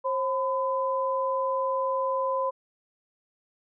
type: tone pair together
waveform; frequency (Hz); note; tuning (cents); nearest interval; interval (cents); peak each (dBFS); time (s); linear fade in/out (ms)
sine; 533.8 / 1010; C5 / B5; +35 / +39; major seventh; 1104; -27; 0.04-2.51; 20
effects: none